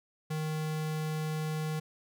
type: tone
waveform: square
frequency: 155.56 Hz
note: D#3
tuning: in tune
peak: -32 dBFS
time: 0.3-1.8 s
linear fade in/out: 10 ms
effects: none